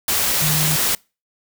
sine tone in noise, 153.1 Hz, D#3, 28 cents flat, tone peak -20 dBFS, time 0.42-0.76 s, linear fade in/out 2 ms, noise white, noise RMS -19 dBFS, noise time 0.08-0.95 s, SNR -4 dB, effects noise-tail reverb RT60 0.3 s tail -26 dB re dry

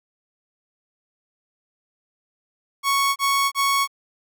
sawtooth tone bursts, 1108.7 Hz, C#6, in tune, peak -14 dBFS, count 3, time 2.83-3.876 s, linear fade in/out 50 ms, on 330 ms, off 28 ms, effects none

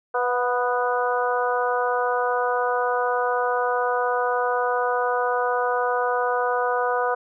harmonic tone with a mistuned harmonic, 246.9 Hz, B3, in tune, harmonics 2 / 3 / 4 / 5 / 6, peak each -24 / -26 / -27 / -28 / -29 dBFS, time 0.14-7.15 s, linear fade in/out 10 ms, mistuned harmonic 3, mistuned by -24 cents, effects none

